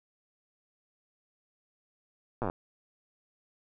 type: slowing click train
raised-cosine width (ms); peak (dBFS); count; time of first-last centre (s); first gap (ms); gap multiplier
1; -18; 9; 2.42-2.499; 8; 1.06
effects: none